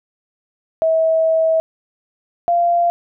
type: tone pair in turn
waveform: sine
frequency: 646 / 691.2 Hz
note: E5 / F5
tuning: -35 / -18 cents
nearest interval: minor second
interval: 117 cents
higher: second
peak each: -12 dBFS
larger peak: neither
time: 0.82-1.6 / 2.48-2.9 s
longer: first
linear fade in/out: 0 ms
effects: none